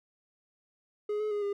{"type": "tone with pitch steps", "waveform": "triangle", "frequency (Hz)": [418.2, 426.5, 413.6, 404.1], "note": ["G#4", "G#4", "G#4", "G#4"], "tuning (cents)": [12, 46, -7, -47], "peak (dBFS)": -27, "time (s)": [1.09, 1.53], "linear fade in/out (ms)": 5, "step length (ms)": 110, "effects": []}